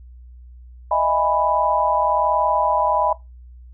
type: chord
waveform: sine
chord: E major seventh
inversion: third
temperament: just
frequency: 618.1 / 659.3 / 824.1 / 988.9 Hz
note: D#5 / E5 / G#5 / B5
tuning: -12 / 0 / -14 / +2 cents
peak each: -22 / -24 / -22 / -19 dBFS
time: 0.91-3.13 s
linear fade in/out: 5 ms
effects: noise-tail reverb RT60 0.2 s tail -19 dB re dry + added 61 Hz sine -39 dBFS peak until 3.73 s